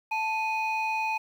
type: tone pair together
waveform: sine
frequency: 880 / 2489 Hz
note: A5 / D#7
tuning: 0 / 0 cents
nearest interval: octave + tritone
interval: 1800 cents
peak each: -26 / -28 dBFS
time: 0.11-1.18 s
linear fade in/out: 10 ms
effects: tanh soft clip ceiling -22 dBFS + 9-bit